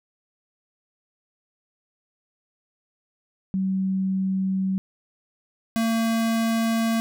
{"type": "tone pair in turn", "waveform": ["sine", "square"], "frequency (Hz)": [190.4, 226.7], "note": ["F#3", "A#3"], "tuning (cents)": [50, -48], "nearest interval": "minor third", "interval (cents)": 302, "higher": "second", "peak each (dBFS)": -21, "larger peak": "neither", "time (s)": [[3.54, 4.78], [5.76, 7]], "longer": "neither", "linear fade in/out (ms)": 0, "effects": []}